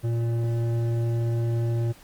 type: tone with hard clipping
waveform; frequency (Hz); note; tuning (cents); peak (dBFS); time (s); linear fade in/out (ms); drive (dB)
sine; 116.54; A#2; 0; -24; 0.03-1.93; 20; 10
effects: pink hiss -52 dBFS RMS until 2.03 s + Opus 24 kbps